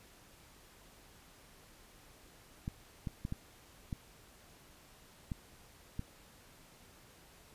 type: clicks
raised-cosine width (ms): 5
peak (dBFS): -25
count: 7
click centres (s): 2.679 / 3.072 / 3.251 / 3.324 / 3.928 / 5.318 / 5.994
effects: pink hiss -60 dBFS RMS until 7.54 s + resampled to 32000 Hz